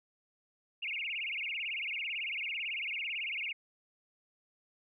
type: tone with vibrato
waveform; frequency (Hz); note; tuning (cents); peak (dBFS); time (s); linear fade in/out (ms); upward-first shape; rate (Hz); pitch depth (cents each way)
sine; 2467; D#7; -15; -34; 0.82-3.53; 10; sine; 18; 260
effects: none